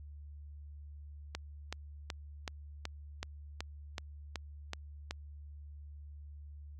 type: click train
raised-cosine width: 0.2 ms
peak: -20 dBFS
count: 11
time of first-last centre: 1.35-5.109 s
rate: 2.66 Hz
effects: added 73 Hz sine -46 dBFS peak until 6.79 s + MP3 96 kbps